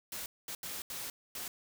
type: noise bursts at uneven times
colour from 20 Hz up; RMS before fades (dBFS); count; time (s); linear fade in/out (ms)
white; -41; 5; 0.12-0.26 / 0.48-0.55 / 0.63-0.82 / 0.9-1.1 / 1.35-1.48; 2
effects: none

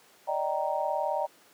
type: chord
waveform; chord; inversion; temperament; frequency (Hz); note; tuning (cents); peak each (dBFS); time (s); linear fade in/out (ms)
sine; Eb major seventh; third; just; 583.4 / 622.3 / 777.8 / 933.4; D5 / Eb5 / G5 / Bb5; -12 / 0 / -14 / +2; -32; 0.27-1.27; 20
effects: pink hiss -58 dBFS RMS until 1.53 s + high-pass 300 Hz 12 dB/octave

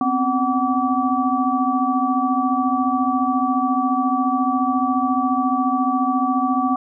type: tone cluster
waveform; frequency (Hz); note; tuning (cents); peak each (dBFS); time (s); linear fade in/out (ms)
sine; 252.5 / 266.8 / 749 / 1152; B3 / C4 / F#5 / D6; +39 / +34 / +21 / -34; -22; 0.01-6.76; 2
effects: none

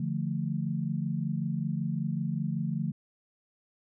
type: chord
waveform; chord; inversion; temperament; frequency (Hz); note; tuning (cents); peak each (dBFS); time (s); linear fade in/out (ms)
sine; D minor; none; equal with one note detuned; 146.83 / 172.11 / 220; D3 / F3 / A3; 0 / -25 / 0; -32 / -32 / -34; 0-2.92; 5
effects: none

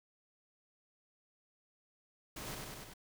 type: noise with echo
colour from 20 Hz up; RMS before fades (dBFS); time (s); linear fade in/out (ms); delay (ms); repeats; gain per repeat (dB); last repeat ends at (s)
pink; -45; 2.36-2.55; 5; 97; 4; -2; 2.938
effects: none

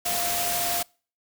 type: tone in noise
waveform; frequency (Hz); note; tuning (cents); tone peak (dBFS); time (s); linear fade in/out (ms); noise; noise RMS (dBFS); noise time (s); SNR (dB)
sine; 698.5; F5; 0; -30; 0.05-0.83; 10; white; -27; 0.05-0.83; -6
effects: noise-tail reverb RT60 0.4 s tail -26 dB re dry

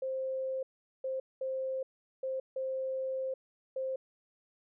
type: tone bursts at uneven times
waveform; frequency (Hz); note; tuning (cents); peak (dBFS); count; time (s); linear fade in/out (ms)
sine; 526; C5; +9; -32; 6; 0.02-0.63 / 1.04-1.2 / 1.41-1.83 / 2.23-2.4 / 2.56-3.34 / 3.76-3.96; 5
effects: none

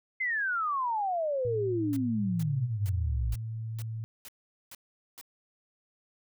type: exponential sweep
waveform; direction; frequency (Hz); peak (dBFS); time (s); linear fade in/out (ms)
sine; down; 2111 to 54.9; -27; 0.2-3.35; 10
type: tone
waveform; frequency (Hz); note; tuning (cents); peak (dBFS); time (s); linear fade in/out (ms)
sine; 111.9; A2; +30; -33; 1.45-4.04; 0
type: noise bursts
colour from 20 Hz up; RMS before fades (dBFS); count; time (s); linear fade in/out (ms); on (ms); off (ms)
white; -46; 8; 1.93-5.212; 0; 34; 430
effects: none

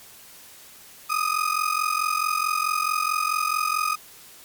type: ring-modulated tone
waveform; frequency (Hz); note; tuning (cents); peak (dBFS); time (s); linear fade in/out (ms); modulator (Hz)
35% pulse; 1244.5; D#6; 0; -17; 1.09-3.96; 20; 22.3
effects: white hiss -47 dBFS RMS until 4.44 s + MP3 96 kbps

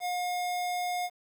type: tone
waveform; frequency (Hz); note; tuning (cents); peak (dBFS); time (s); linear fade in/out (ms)
square; 716; F5; +43; -30; 0-1.1; 50
effects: 10-bit

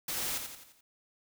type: noise with echo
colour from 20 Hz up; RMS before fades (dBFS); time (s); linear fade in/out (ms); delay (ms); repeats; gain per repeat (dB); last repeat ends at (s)
white; -35; 0.08-0.38; 5; 86; 5; -6; 0.81
effects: none

